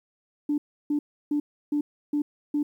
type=tone bursts; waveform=sine; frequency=293.7 Hz; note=D4; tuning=in tune; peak=-21 dBFS; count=6; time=0.49-2.63 s; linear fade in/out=5 ms; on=90 ms; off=320 ms; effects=tanh soft clip ceiling -17 dBFS + 10-bit